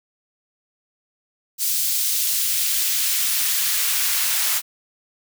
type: noise with high-pass filter sweep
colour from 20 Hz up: white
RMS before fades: -21 dBFS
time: 1.58-4.62 s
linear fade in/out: 50 ms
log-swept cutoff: 4600 to 1100 Hz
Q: 0.72
effects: none